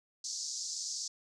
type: band-pass noise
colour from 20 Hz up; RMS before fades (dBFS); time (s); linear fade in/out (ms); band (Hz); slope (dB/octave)
white; -39; 0.24-1.08; 5; 4600 to 7000; 48
effects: none